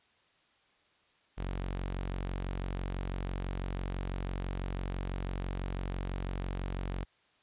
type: tone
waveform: sawtooth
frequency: 46.03 Hz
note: F#1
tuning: 8 cents flat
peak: -30 dBFS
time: 1.37-7.05 s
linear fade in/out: 20 ms
effects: white hiss -68 dBFS RMS until 7.42 s + resampled to 8000 Hz